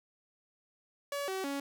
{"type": "tone with pitch steps", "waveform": "sawtooth", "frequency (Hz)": [568, 380.8, 279.6], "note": ["C#5", "F#4", "C#4"], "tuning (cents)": [42, 50, 15], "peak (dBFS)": -30, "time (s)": [1.12, 1.6], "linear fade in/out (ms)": 2, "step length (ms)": 160, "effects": []}